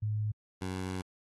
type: tone pair in turn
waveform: sine / 15% pulse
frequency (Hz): 106.4 / 93.19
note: G#2 / F#2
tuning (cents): +42 / +13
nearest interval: major second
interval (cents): 229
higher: first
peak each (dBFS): -29 / -28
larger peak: second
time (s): 0.02-0.32 / 0.61-1.02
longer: second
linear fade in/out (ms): 10
effects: AAC 32 kbps